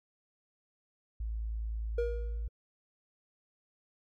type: tone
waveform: sine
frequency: 55 Hz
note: A1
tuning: in tune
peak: -33 dBFS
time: 1.2-2.48 s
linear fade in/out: 5 ms
type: tone with exponential decay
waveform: triangle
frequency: 474.7 Hz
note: A#4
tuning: 31 cents sharp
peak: -25 dBFS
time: 1.98-2.49 s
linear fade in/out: 5 ms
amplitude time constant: 110 ms
effects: none